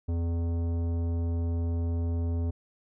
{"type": "tone with tanh clipping", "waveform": "triangle", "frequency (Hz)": 84.4, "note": "E2", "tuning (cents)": 41, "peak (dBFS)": -28, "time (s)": [0.08, 2.51], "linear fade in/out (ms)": 10, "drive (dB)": 18, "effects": []}